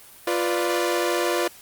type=chord; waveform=sawtooth; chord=B diminished; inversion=second; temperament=equal; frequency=349.2 / 493.9 / 587.3 Hz; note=F4 / B4 / D5; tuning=0 / 0 / 0 cents; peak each=-20 / -23 / -23 dBFS; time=0.27-1.48 s; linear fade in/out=5 ms; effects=white hiss -47 dBFS RMS until 1.61 s + Opus 32 kbps